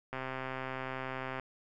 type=click train; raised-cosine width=0.5 ms; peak=-23 dBFS; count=167; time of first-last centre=0.13-1.397 s; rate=131 Hz; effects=none